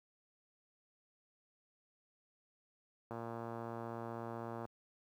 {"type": "click train", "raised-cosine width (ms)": 1, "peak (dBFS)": -30, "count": 180, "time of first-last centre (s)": [3.11, 4.653], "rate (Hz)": 116, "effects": ["high-pass 60 Hz 12 dB/octave", "11-bit"]}